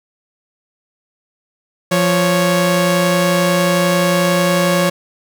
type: tone pair together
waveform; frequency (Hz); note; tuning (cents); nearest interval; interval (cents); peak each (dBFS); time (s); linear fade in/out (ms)
sawtooth; 174.41 / 554.4; F3 / C#5; -2 / 0; octave + minor sixth; 2002; -11; 1.91-4.9; 10
effects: none